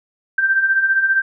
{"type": "beating tone pair", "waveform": "sine", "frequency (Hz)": [1555, 1570], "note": ["G6", "G6"], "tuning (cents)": [-14, 2], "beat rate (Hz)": 15, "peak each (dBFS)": [-21, -14], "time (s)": [0.38, 1.22], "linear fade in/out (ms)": 5, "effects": []}